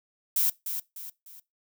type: noise with echo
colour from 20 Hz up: violet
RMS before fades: -24 dBFS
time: 0.36-0.5 s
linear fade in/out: 5 ms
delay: 300 ms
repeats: 3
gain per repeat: -8 dB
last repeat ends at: 1.4 s
effects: noise-tail reverb RT60 0.2 s tail -20 dB re dry